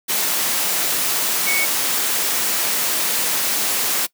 sine tone in noise, 2225 Hz, C#7, 6 cents sharp, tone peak -19 dBFS, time 1.46-1.66 s, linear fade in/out 20 ms, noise white, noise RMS -20 dBFS, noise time 0.08-4.07 s, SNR -2 dB, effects noise-tail reverb RT60 0.1 s tail -21 dB re dry + high-pass 200 Hz 12 dB/octave

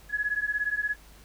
sine beating tone pair, 1679 / 1696 Hz, G#6 / G#6, +18 / +36 cents, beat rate 17 Hz, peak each -29 dBFS, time 0.09-0.96 s, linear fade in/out 50 ms, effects added 50 Hz sine -51 dBFS peak until 1.24 s + pink hiss -55 dBFS RMS until 1.24 s

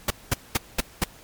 pink noise bursts, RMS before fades -21 dBFS, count 5, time 0.08-1.04 s, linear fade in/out 5 ms, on 24 ms, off 210 ms, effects pink hiss -49 dBFS RMS until 1.23 s + MP3 96 kbps

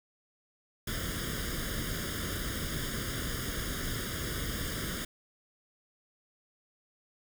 pink noise with comb filter, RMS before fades -35 dBFS, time 0.87-5.05 s, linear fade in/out 5 ms, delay 0.59 ms, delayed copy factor +0.9, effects none

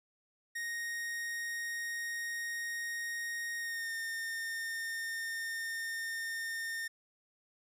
45% pulse tone with pitch glide, 1864.7 to 1821.1 Hz, A#6 to A#6, 0 to -41 cents, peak -36 dBFS, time 0.55-6.88 s, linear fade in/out 10 ms, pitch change -41 cents, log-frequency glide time 3.58-3.94 s, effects none

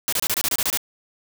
white noise bursts, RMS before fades -22 dBFS, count 10, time 0.08-0.773 s, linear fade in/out 0 ms, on 45 ms, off 27 ms, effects none

